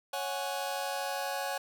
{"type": "chord", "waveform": "sawtooth", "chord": "C# suspended fourth", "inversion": "none", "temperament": "just", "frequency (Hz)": [554.4, 739.2, 831.5], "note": ["C#5", "F#5", "G#5"], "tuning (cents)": [0, -2, 2], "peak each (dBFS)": -33, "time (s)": [0.13, 1.58], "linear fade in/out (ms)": 5, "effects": []}